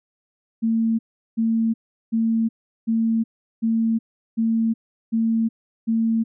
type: tone bursts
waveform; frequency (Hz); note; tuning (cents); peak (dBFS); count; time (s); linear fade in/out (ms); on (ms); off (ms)
sine; 225.9; A3; +46; -17; 8; 0.62-6.24; 20; 370; 380
effects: none